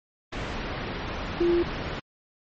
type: tone in noise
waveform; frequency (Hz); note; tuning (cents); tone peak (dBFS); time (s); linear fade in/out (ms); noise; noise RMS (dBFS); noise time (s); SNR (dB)
sine; 344.9; F4; -22; -19; 1.4-1.63; 10; pink; -31; 0.32-2; +9
effects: low-pass 3000 Hz 12 dB/octave + MP3 32 kbps